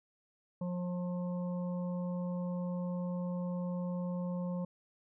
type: harmonic tone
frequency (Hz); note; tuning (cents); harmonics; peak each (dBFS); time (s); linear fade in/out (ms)
178.1; F3; +34; 1 / 3 / 5 / 6; -34 / -42 / -52 / -53; 0.61-4.65; 5
effects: none